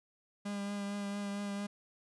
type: tone with vibrato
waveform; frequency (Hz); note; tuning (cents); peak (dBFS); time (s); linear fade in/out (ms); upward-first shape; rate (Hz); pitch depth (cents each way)
45% pulse; 202; G#3; -48; -36; 0.45-1.67; 10; triangle; 4.4; 21
effects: resampled to 24000 Hz